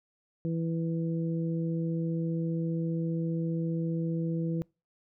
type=harmonic tone; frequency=165 Hz; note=E3; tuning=2 cents sharp; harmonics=1 / 2 / 3; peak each=-29 / -35 / -39 dBFS; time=0.45-4.62 s; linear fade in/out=0 ms; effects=noise-tail reverb RT60 0.3 s tail -26 dB re dry